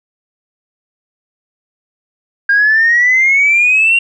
sine exponential sweep, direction up, 1605 to 2777 Hz, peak -6 dBFS, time 2.49-3.99 s, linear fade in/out 5 ms, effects tanh soft clip ceiling -3 dBFS

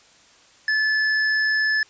triangle tone with tanh clipping, 1733 Hz, A6, 27 cents flat, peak -20 dBFS, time 0.68-1.83 s, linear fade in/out 2 ms, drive 18 dB, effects white hiss -53 dBFS RMS until 1.89 s + resampled to 16000 Hz

